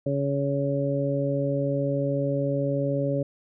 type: harmonic tone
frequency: 140.2 Hz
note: C#3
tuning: 20 cents sharp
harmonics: 1 / 2 / 3 / 4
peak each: -27 / -29 / -32 / -27 dBFS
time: 0.06-3.23 s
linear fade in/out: 5 ms
effects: none